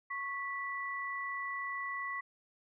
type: tone pair together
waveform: sine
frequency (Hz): 1103.9 / 1967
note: C#6 / B6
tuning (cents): -8 / -7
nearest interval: minor seventh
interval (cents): 1001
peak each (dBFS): -39 / -38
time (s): 0.1-2.21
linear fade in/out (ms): 10
effects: none